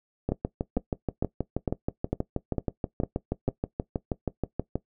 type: two click trains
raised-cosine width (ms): 2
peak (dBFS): -13 / -12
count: 29 / 8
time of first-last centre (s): 0.29-4.756 / 0.32-3.487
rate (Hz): 6.27 / 2.21
effects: noise-tail reverb RT60 0.1 s tail -18 dB re dry